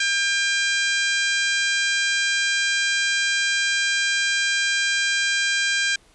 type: harmonic tone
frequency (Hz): 800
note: G5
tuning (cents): +35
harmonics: 2 / 3 / 4 / 5 / 6 / 7 / 8 / 9 / 10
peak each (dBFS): -22 / -26 / -28 / -30 / -32 / -33 / -34 / -35 / -36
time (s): 0-5.96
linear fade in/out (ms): 5
effects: pink hiss -56 dBFS RMS until 6.14 s + resampled to 24000 Hz